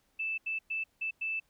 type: tone bursts at uneven times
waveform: sine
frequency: 2638 Hz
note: E7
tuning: 1 cent sharp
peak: -31 dBFS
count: 5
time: 0.19-0.38 / 0.46-0.59 / 0.7-0.84 / 1.01-1.11 / 1.21-1.4 s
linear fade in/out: 10 ms
effects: pink hiss -73 dBFS RMS until 1.49 s